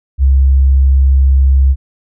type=tone; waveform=sine; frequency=67.2 Hz; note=C2; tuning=47 cents sharp; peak=-5 dBFS; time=0.18-1.76 s; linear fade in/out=50 ms; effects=none